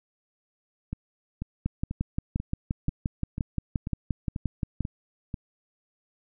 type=two click trains; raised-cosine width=5 ms; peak=-14 / -19 dBFS; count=19 / 10; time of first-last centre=1.66-4.807 / 0.93-5.342 s; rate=5.72 / 2.04 Hz; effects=none